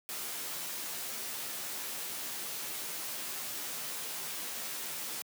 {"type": "noise with comb filter", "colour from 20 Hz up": "white", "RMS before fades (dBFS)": -39, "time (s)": [0.09, 5.22], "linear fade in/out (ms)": 0, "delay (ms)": 13, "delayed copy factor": 0.55, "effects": ["high-pass 150 Hz 12 dB/octave"]}